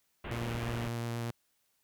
pink low-pass noise, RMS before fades -41 dBFS, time 0.24-0.88 s, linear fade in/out 5 ms, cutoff 3200 Hz, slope 48 dB/octave
sawtooth tone with vibrato, 117.4 Hz, A#2, 13 cents sharp, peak -30 dBFS, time 0.31-1.31 s, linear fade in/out 5 ms, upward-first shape triangle, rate 8.4 Hz, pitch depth 12 cents each way
effects white hiss -75 dBFS RMS until 1.83 s

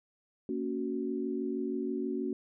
sine chord, F# major, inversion first, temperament just, 231.2 / 277.5 / 370 Hz, A#3 / C#4 / F#4, -14 / +2 / 0 cents, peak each -36 / -35 / -35 dBFS, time 0.49-2.33 s, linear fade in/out 2 ms, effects none

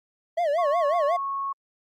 triangle tone with vibrato, 633 Hz, D#5, 30 cents sharp, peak -19 dBFS, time 0.37-1.17 s, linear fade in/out 10 ms, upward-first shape sine, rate 5.5 Hz, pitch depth 190 cents each way
sine tone, 1100 Hz, C#6, 14 cents flat, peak -26 dBFS, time 0.58-1.53 s, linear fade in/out 10 ms
effects Opus 48 kbps

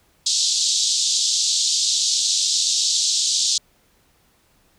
pink band-pass noise, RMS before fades -20 dBFS, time 0.26-3.58 s, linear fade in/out 5 ms, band 3600 to 7700 Hz, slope 48 dB/octave, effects pink hiss -60 dBFS RMS until 4.78 s

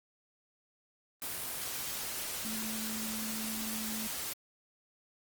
sine tone in noise, 220 Hz, A3, in tune, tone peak -39 dBFS, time 2.45-4.07 s, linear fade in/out 0 ms, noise white, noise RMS -38 dBFS, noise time 1.22-4.33 s, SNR -4 dB, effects Opus 24 kbps

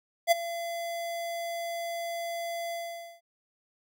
square tone with ADSR envelope, 680 Hz, F5, 46 cents flat, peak -17 dBFS, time 0.27-3.21 s, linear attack 46 ms, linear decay 17 ms, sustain -16 dB, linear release 490 ms, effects none

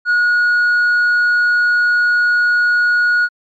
sine tone with tanh clipping, 1450 Hz, F#6, 35 cents flat, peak -11 dBFS, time 0.05-3.29 s, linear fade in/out 50 ms, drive 2 dB, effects MP3 96 kbps

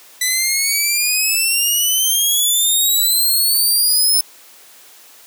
10% pulse exponential sweep, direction up, 1985 to 5280 Hz, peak -6 dBFS, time 0.21-4.21 s, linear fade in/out 5 ms, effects white hiss -44 dBFS RMS until 5.26 s + high-pass 300 Hz 12 dB/octave

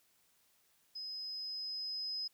sine tone with level ramp, 5060 Hz, D#8, 28 cents sharp, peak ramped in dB -41 to -36 dBFS, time 0.95-2.28 s, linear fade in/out 10 ms, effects white hiss -72 dBFS RMS until 2.33 s

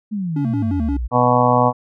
sine exponential sweep, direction down, 220 to 55 Hz, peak -20 dBFS, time 0.11-1.08 s, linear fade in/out 20 ms
triangle tone with vibrato, 253.4 Hz, B3, 45 cents sharp, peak -17 dBFS, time 0.36-0.97 s, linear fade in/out 5 ms, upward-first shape square, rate 5.7 Hz, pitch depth 200 cents each way
harmonic tone, 123.47 Hz, B2, in tune, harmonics 1 / 2 / 4 / 5 / 6 / 7 / 8 / 9, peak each -20 / -20 / -20 / -20 / -20 / -20 / -20 / -20 dBFS, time 1.11-1.73 s, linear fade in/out 50 ms
effects none

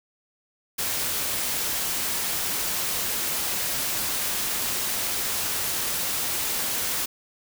white noise, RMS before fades -27 dBFS, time 0.78-7.06 s, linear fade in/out 10 ms, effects none

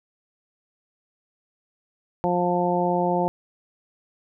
harmonic tone, 176.9 Hz, F3, 23 cents sharp, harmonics 1 / 2 / 3 / 4 / 5, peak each -26 / -26 / -26 / -26 / -26 dBFS, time 2.24-3.28 s, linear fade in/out 0 ms, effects none

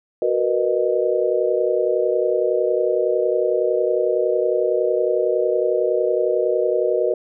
sine chord, B major seventh, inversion second, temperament just, 370.4 / 463 / 493.9 / 617.4 Hz, F#4 / A#4 / B4 / D#5, +2 / -12 / 0 / -14 cents, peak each -22 dBFS, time 0.22-7.14 s, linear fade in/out 2 ms, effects none

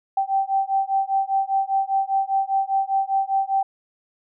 sine beating tone pair, 776 / 781 Hz, G5 / G5, -18 / -7 cents, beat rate 5 Hz, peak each -22 dBFS, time 0.17-3.63 s, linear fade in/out 5 ms, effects none

